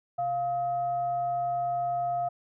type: tone with frequency modulation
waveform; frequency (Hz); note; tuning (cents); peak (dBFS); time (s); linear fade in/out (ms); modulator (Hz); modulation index
sine; 700; F5; +4; -26; 0.18-2.29; 10; 571; 0.26
effects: none